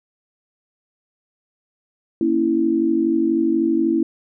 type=chord; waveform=sine; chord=A# diminished; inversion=none; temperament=equal; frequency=233.1 / 277.2 / 329.6 Hz; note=A#3 / C#4 / E4; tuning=0 / 0 / 0 cents; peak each=-23 / -22 / -17 dBFS; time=2.21-4.03 s; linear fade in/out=2 ms; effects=none